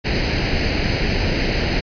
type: noise with comb filter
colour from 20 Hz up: pink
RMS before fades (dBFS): -19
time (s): 0.04-1.81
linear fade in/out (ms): 20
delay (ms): 0.43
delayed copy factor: +0.7
effects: resampled to 11025 Hz